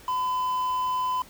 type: tone with quantisation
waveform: triangle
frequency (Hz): 1010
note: B5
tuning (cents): +39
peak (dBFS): -22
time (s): 0.08-1.22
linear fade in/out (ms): 2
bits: 7
effects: pink hiss -50 dBFS RMS until 1.29 s